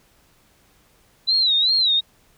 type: tone with vibrato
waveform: sine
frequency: 3951 Hz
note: B7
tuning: in tune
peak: -15 dBFS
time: 1.27-2.01 s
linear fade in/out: 20 ms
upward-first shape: sine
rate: 2.6 Hz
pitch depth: 130 cents each way
effects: pink hiss -58 dBFS RMS until 2.37 s